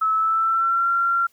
sine tone with pitch glide, 1300 to 1374.1 Hz, E6 to F6, -24 to -29 cents, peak -17 dBFS, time 0.01-1.27 s, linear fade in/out 10 ms, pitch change +95 cents, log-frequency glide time 0.13-0.89 s, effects white hiss -61 dBFS RMS until 1.32 s

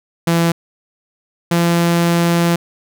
sawtooth tone pair in turn, 168.2 / 170.55 Hz, E3 / F3, +35 / -41 cents, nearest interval unison, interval 24 cents, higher second, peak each -8 dBFS, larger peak neither, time 0.27-0.52 / 1.51-2.56 s, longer second, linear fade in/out 5 ms, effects none

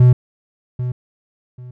triangle tone with echo, 124.6 Hz, B2, 16 cents sharp, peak -4 dBFS, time 0-0.13 s, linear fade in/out 5 ms, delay 790 ms, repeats 2, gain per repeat -13 dB, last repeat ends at 1.71 s, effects none

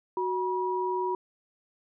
sine tone pair together, 370 / 964.7 Hz, F#4 / B5, 0 / -41 cents, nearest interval octave + perfect fourth, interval 1659 cents, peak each -29 / -29 dBFS, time 0.17-1.15 s, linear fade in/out 2 ms, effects none

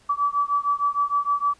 sine beating tone pair, 1148 / 1154.5 Hz, D6 / D6, -40 / -30 cents, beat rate 6.5 Hz, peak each -23 dBFS, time 0.09-1.54 s, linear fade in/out 10 ms, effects pink hiss -57 dBFS RMS until 1.59 s + resampled to 22050 Hz

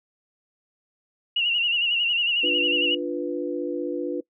sine tone with vibrato, 2818 Hz, F7, 15 cents sharp, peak -20 dBFS, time 1.36-2.95 s, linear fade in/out 5 ms, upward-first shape sine, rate 11 Hz, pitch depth 68 cents each way
sine chord, B diminished, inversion first, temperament equal, 293.7 / 349.2 / 493.9 Hz, D4 / F4 / B4, 0 / 0 / 0 cents, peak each -29 / -29 / -30 dBFS, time 2.43-4.21 s, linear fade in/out 10 ms
effects noise-tail reverb RT60 0.1 s tail -21 dB re dry

